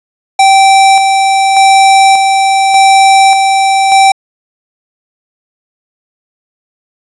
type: tone with tremolo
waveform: square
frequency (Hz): 778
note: G5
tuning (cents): -13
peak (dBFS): -3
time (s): 0.39-4.12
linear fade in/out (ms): 5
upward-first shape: square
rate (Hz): 0.85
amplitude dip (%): 35
effects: resampled to 24000 Hz + 7-bit